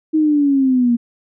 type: linear sweep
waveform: sine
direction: down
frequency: 316.4 to 233.1 Hz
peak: -11 dBFS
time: 0.13-0.97 s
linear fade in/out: 20 ms
effects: none